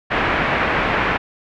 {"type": "low-pass noise", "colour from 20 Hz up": "white", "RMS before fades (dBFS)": -19, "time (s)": [0.1, 1.18], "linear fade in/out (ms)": 20, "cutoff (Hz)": 2200, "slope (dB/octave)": 24, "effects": []}